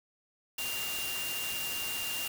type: tone in noise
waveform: sine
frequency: 2791 Hz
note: F7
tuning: 2 cents flat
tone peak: -36 dBFS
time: 0.58-2.28 s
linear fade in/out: 5 ms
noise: white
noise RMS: -37 dBFS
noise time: 0.58-2.28 s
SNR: -2 dB
effects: none